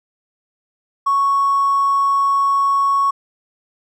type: tone with hard clipping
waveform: triangle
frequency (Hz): 1108.7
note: C#6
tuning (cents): 0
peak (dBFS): -13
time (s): 1.06-3.11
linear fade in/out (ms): 10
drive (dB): 3
effects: none